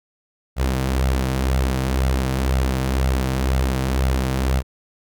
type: tone with flanger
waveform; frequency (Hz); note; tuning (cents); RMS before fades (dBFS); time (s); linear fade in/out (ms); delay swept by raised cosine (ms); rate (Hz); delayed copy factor
sawtooth; 65.41; C2; 0; -20; 0.56-4.63; 50; 1.4 to 6.7; 2; +0.5
effects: none